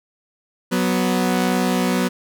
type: tone pair together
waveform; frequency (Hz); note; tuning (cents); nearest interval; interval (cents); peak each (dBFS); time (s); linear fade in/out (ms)
sawtooth; 185 / 246.9; F#3 / B3; 0 / 0; perfect fourth; 500; -16; 0.71-2.09; 20
effects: none